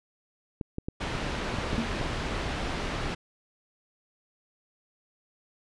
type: clicks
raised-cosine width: 3 ms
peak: -19 dBFS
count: 8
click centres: 0.612 / 0.784 / 0.885 / 1.152 / 1.541 / 1.586 / 1.732 / 2.013 s
type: low-pass noise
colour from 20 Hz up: pink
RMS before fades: -32 dBFS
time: 1-3.15 s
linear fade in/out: 10 ms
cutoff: 3600 Hz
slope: 12 dB/octave
type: tone with exponential decay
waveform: sine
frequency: 229.4 Hz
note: A#3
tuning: 28 cents flat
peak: -22 dBFS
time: 1.78-1.98 s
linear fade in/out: 0 ms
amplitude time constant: 42 ms
effects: resampled to 24000 Hz